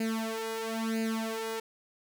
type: tone with flanger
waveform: sawtooth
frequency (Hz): 223.7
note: A3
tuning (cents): +29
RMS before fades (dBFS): -33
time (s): 0-1.6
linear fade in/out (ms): 5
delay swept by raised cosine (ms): 0.43 to 2.43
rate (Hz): 1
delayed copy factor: +0.85
effects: none